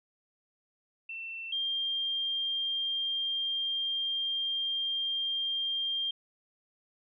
sine tone pair in turn, 2687 / 3195 Hz, E7 / G7, +33 / +32 cents, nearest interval minor third, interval 299 cents, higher second, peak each -37 / -29 dBFS, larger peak second, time 1.09-1.52 / 1.52-6.11 s, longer second, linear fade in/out 5 ms, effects none

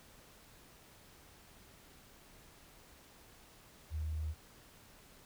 sine tone, 77.78 Hz, D#2, in tune, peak -35 dBFS, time 3.9-4.35 s, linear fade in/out 50 ms, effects pink hiss -60 dBFS RMS until 5.25 s

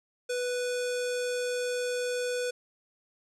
square tone with low-pass filter, 493.9 Hz, B4, in tune, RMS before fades -31 dBFS, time 0.29-2.51 s, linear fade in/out 10 ms, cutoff 8300 Hz, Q 1.8, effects none

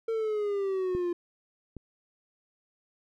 triangle exponential sweep, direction down, 455.5 to 345.2 Hz, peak -25 dBFS, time 0.08-1.13 s, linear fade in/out 5 ms
clicks, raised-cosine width 3 ms, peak -23 / -28 dBFS, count 2, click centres 0.95 / 1.767 s
effects none

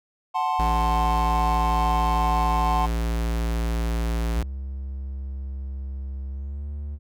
triangle chord, F# diminished, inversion none, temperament equal, 740 / 880 / 1046.5 Hz, F#5 / A5 / C6, 0 / 0 / 0 cents, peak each -24 dBFS, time 0.34-2.87 s, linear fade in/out 20 ms
square tone, 57.1 Hz, A#1, 35 cents flat, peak -23 dBFS, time 0.59-4.43 s, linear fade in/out 5 ms
triangle tone with pitch glide, 67.2 to 72.44 Hz, C2 to D2, +47 to -23 cents, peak -27 dBFS, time 4.33-6.99 s, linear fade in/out 50 ms, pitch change +130 cents, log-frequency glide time 6.3-6.69 s
effects none

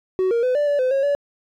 triangle tone with pitch steps, 374.1 / 467.3 / 505 / 586 / 577 / 511 / 545 / 572 Hz, F#4 / A#4 / B4 / D5 / D5 / C5 / C#5 / D5, +19 / +4 / +39 / -4 / -31 / -41 / -29 / -46 cents, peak -14 dBFS, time 0.19-1.15 s, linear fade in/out 0 ms, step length 120 ms, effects tanh soft clip ceiling -10 dBFS

